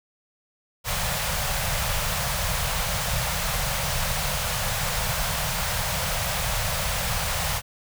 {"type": "band-stop noise", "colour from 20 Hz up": "pink", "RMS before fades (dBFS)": -26, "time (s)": [0.84, 7.62], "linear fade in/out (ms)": 50, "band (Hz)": [180, 510], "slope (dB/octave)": 48, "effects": []}